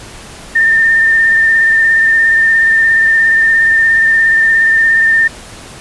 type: tone with vibrato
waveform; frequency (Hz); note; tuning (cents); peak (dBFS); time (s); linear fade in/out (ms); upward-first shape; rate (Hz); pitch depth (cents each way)
sine; 1804; A6; +43; -6; 0.55-5.28; 10; sine; 17; 21
effects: pink hiss -32 dBFS RMS until 5.8 s + resampled to 24000 Hz